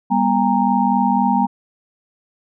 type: tone cluster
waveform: sine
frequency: 199.3 / 243.1 / 807 / 928 Hz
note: G3 / B3 / G#5 / A#5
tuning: +29 / -27 / -50 / -8 cents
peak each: -19 dBFS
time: 0.1-1.47 s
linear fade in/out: 20 ms
effects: none